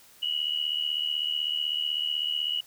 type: tone pair together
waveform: sine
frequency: 2884 / 2960 Hz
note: F#7 / F#7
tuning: -45 / 0 cents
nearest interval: unison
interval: 45 cents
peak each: -29 / -29 dBFS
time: 0.22-2.61 s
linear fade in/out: 10 ms
effects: white hiss -55 dBFS RMS until 2.66 s